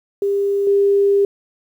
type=tone with level steps; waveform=sine; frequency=400 Hz; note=G4; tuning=35 cents sharp; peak=-15 / -11 dBFS; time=0.22-1.25 s; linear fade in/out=2 ms; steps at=0.67 s; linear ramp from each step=2 ms; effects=8-bit